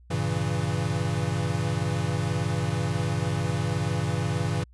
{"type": "chord", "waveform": "square", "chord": "G diminished seventh", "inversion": "none", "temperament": "equal", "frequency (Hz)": [98, 116.54, 138.59, 164.81], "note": ["G2", "Bb2", "Db3", "Fb3"], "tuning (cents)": [0, 0, 0, 0], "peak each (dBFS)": -31, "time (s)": [0.1, 4.64], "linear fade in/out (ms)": 10, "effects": ["added 60 Hz sine -50 dBFS peak until 4.73 s", "resampled to 24000 Hz"]}